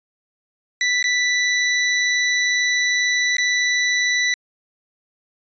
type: tone with dropouts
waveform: sawtooth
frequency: 1975.5 Hz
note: B6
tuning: in tune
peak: -13 dBFS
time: 0.81-4.34 s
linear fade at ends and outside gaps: 1 ms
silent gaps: 1.027-1.041 / 3.368-3.383 s
effects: resampled to 16000 Hz